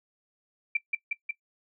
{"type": "tone with echo", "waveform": "sine", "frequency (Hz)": 2349, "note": "D7", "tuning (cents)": 0, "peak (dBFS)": -22, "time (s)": [0.75, 0.77], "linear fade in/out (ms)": 5, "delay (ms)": 180, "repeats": 3, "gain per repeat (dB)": -2, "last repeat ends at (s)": 1.31, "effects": ["noise-tail reverb RT60 0.1 s tail -18 dB re dry"]}